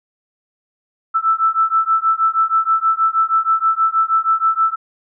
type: beating tone pair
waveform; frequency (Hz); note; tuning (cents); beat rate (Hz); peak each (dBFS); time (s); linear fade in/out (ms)
sine; 1318.5 / 1324.8; E6 / E6; 0 / +8; 6.3; -16; 1.14-4.76; 20
effects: none